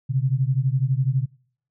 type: beating tone pair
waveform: sine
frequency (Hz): 127.3 / 139.3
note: C3 / C#3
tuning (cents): -47 / +9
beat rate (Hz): 12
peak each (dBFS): -21 / -22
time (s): 0.09-1.26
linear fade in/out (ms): 20
effects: noise-tail reverb RT60 0.6 s tail -26 dB re dry